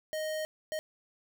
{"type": "tone bursts at uneven times", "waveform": "square", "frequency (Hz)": 622.3, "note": "D#5", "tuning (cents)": 0, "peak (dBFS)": -33, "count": 2, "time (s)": [[0.13, 0.45], [0.72, 0.79]], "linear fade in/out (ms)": 0, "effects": []}